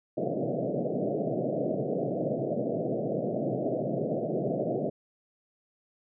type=band-pass noise; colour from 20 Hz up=white; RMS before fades=-30 dBFS; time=0.17-4.9 s; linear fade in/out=10 ms; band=120 to 680 Hz; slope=96 dB/octave; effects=none